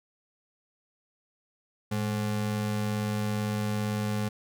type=ring-modulated tone; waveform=square; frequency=159.6 Hz; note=D#3; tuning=44 cents sharp; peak=-25 dBFS; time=1.91-4.29 s; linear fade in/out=10 ms; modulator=48.9 Hz; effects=none